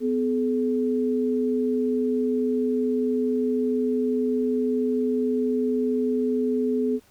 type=tone pair together; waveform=sine; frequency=251.4 / 426.8 Hz; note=B3 / G#4; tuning=+31 / +47 cents; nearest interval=major sixth; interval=916 cents; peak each=-23 / -24 dBFS; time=0-7 s; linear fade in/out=50 ms; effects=pink hiss -58 dBFS RMS until 7.1 s